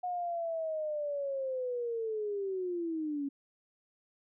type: linear sweep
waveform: sine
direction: down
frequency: 727 to 274.8 Hz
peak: -32 dBFS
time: 0.03-3.29 s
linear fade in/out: 10 ms
effects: none